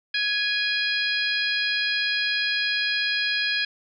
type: harmonic tone with a mistuned harmonic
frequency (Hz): 823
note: G#5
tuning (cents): -16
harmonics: 2 / 3 / 4 / 5 / 6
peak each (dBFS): -26 / -28 / -29 / -30 / -31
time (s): 0.14-3.65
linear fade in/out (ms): 5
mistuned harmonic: 2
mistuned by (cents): +27
effects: none